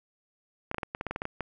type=clicks; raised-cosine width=0.5 ms; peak=-17 dBFS; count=12; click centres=0.714 / 0.745 / 0.783 / 0.832 / 0.949 / 1.011 / 1.067 / 1.11 / 1.161 / 1.219 / 1.254 / 1.407 s; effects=none